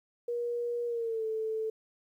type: tone with pitch glide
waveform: sine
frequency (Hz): 477.2 to 440.1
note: A#4 to A4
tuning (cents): +41 to 0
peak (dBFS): -30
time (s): 0.28-1.7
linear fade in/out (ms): 5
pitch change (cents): -141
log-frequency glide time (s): 0.86-1.25
effects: 11-bit